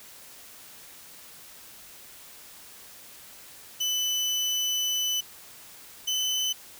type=tone pair in turn; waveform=30% pulse; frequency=3000 / 3023 Hz; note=F#7 / F#7; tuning=+23 / +36 cents; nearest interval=unison; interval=13 cents; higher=second; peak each=-22 dBFS; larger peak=neither; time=3.8-5.21 / 6.07-6.53 s; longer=first; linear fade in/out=10 ms; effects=white hiss -48 dBFS RMS until 6.79 s